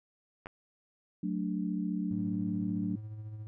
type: clicks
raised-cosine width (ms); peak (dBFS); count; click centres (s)
0.5; -28; 2; 0.459 / 0.469
type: chord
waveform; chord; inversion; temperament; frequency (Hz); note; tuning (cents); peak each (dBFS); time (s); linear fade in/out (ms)
sine; D major; first; equal; 185 / 220 / 293.7; F#3 / A3 / D4; 0 / 0 / 0; -33 / -36 / -36; 1.23-2.96; 5
type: tone with tremolo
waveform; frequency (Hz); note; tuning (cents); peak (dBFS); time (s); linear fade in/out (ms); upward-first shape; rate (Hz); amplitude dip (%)
triangle; 107.5; A2; -40; -36; 2.11-3.47; 0; sine; 14; 40
effects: none